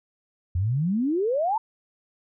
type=exponential sweep; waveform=sine; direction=up; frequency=83.3 to 926 Hz; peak=-21 dBFS; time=0.55-1.58 s; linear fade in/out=5 ms; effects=none